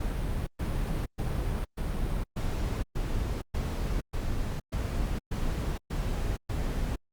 brown noise bursts, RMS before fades -30 dBFS, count 12, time 0-6.96 s, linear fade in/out 10 ms, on 470 ms, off 120 ms, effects Opus 48 kbps

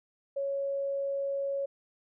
sine tone, 554.4 Hz, C#5, in tune, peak -29 dBFS, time 0.36-1.66 s, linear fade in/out 10 ms, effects none

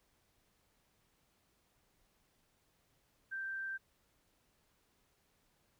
sine tone, 1568 Hz, G6, in tune, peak -38 dBFS, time 3.31-3.78 s, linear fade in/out 20 ms, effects pink hiss -75 dBFS RMS until 5.79 s

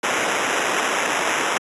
violet noise with sample-and-hold, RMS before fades -21 dBFS, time 0.03-1.58 s, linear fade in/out 5 ms, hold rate 4410 Hz, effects high-pass 300 Hz 12 dB/octave + resampled to 24000 Hz

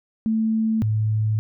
sine tone pair in turn, 221.2 / 108.32 Hz, A3 / A2, +9 / -27 cents, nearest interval octave, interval 1236 cents, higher first, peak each -18 dBFS, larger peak neither, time 0.26-0.82 / 0.82-1.39 s, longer second, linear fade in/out 0 ms, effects none

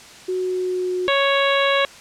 sine tone with pitch glide, 369.4 to 364.3 Hz, F#4 to F#4, -3 to -27 cents, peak -20 dBFS, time 0.28-1.08 s, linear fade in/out 10 ms, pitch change -24 cents, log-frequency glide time 0.38-0.93 s
harmonic tone, 554.4 Hz, C#5, in tune, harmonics 1 / 2 / 3 / 4 / 5 / 6 / 7, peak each -19 / -22 / -24 / -25 / -26 / -27 / -27 dBFS, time 1.08-1.85 s, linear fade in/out 0 ms
effects white hiss -42 dBFS RMS until 2 s + low-pass 7000 Hz 12 dB/octave

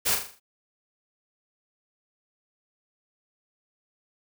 white noise with echo, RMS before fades -24 dBFS, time 0.05-0.16 s, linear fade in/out 20 ms, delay 40 ms, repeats 6, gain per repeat -6 dB, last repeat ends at 0.4 s, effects none

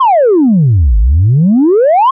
sine exponential two-way sweep, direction down then up, 1108.7 to 49 to 1108.7 Hz, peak -3 dBFS, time 0-2.11 s, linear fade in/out 10 ms, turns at 0.98 s, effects tanh soft clip ceiling -2 dBFS

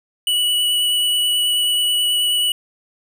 square tone with vibrato, 2946 Hz, F#7, 8 cents flat, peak -16 dBFS, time 0.27-2.52 s, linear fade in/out 2 ms, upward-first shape triangle, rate 9.3 Hz, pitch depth 14 cents each way, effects none

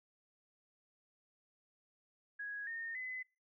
sine tone with pitch steps, 1661.2 / 1832.6 / 2022 Hz, G#6 / A#6 / B6, 0 / -30 / +40 cents, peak -40 dBFS, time 2.39-3.23 s, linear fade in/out 10 ms, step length 280 ms, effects noise-tail reverb RT60 0.3 s tail -22 dB re dry

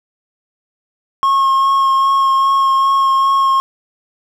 triangle tone with vibrato, 1083 Hz, C#6, 41 cents flat, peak -8 dBFS, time 1.23-3.6 s, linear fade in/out 0 ms, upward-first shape sine, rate 2.5 Hz, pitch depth 13 cents each way, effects none

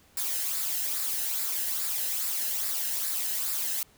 blue noise with flanger, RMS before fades -30 dBFS, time 0.17-3.83 s, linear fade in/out 2 ms, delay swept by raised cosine 0.32 to 0.89 ms, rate 2.4 Hz, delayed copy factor -0.5, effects pink hiss -60 dBFS RMS until 3.97 s

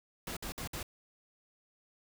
pink noise bursts, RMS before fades -40 dBFS, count 4, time 0.27-0.829 s, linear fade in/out 2 ms, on 97 ms, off 57 ms, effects none

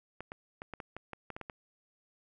clicks, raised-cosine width 0.5 ms, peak -26 dBFS, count 11, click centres 0.206 / 0.319 / 0.619 / 0.737 / 0.802 / 0.966 / 1.133 / 1.303 / 1.365 / 1.413 / 1.498 s, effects none

